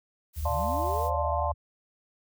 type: noise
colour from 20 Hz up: blue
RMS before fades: -45 dBFS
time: 0.33-1.11 s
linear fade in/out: 50 ms
type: tone with pitch glide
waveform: sine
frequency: 74.8 to 76.86 Hz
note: D2 to D#2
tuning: +32 to -21 cents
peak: -30 dBFS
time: 0.36-1.54 s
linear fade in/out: 20 ms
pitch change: +47 cents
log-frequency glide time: 0.47-0.94 s
type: linear sweep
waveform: sine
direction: up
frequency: 36.71 to 773 Hz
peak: -35 dBFS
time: 0.4-1.47 s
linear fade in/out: 10 ms
type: chord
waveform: sine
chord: D minor seventh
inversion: none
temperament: equal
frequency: 587.3 / 698.5 / 880 / 1046.5 Hz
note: D5 / F5 / A5 / C6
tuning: 0 / 0 / 0 / 0 cents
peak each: -32 dBFS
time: 0.45-1.52 s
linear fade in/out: 5 ms
effects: none